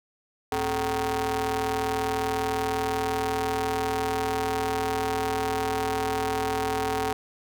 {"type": "ring-modulated tone", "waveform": "sawtooth", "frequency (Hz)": 165.7, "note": "E3", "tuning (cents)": 9, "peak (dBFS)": -18, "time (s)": [0.52, 7.13], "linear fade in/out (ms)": 0, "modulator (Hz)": 600, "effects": []}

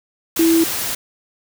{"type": "tone in noise", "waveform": "sine", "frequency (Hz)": 329.6, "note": "E4", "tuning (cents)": 0, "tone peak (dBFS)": -11, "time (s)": [0.39, 0.64], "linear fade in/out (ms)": 5, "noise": "white", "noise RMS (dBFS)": -23, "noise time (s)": [0.36, 0.95], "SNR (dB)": 9, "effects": []}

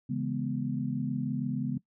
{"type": "chord", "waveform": "sine", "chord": "C# minor seventh", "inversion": "none", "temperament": "equal", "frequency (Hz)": [138.59, 164.81, 207.7, 246.9], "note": ["C#3", "E3", "G#3", "B3"], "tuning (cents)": [0, 0, 0, 0], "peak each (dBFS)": [-33, -39, -35, -33], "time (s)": [0.09, 1.78], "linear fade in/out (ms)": 10, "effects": ["noise-tail reverb RT60 0.1 s tail -19 dB re dry"]}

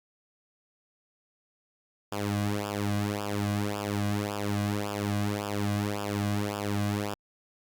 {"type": "tone with flanger", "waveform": "sawtooth", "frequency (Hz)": 102.6, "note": "G#2", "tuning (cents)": -21, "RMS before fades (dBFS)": -30, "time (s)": [2.12, 7.14], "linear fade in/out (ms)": 0, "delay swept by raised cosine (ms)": [0.48, 2.28], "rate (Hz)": 1.8, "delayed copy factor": -0.9, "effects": ["Opus 48 kbps"]}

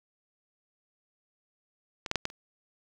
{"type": "clicks", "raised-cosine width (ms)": 0.2, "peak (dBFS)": [-18, -10, -9, -12, -30], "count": 5, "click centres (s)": [2.062, 2.114, 2.157, 2.254, 2.301], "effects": ["8-bit"]}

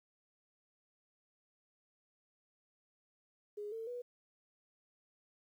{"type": "tone with pitch steps", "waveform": "sine", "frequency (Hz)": [415.3, 450.3, 488.2], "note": ["G#4", "A4", "B4"], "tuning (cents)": [0, 40, -20], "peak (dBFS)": -40, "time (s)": [3.57, 4.02], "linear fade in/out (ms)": 10, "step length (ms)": 150, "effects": ["12-bit"]}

